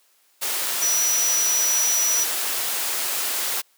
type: tone in noise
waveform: sine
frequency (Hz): 5870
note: F#8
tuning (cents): -15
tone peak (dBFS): -19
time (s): 0.81-2.25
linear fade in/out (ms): 20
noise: white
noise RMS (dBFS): -25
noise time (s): 0.41-3.62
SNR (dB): +3
effects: white hiss -61 dBFS RMS until 3.77 s + high-pass 400 Hz 12 dB/octave